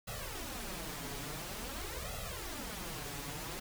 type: noise with flanger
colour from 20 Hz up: pink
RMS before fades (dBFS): -42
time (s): 0.07-3.6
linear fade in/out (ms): 10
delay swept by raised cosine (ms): 1.5 to 7.1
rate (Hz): 0.48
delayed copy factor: +1
effects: none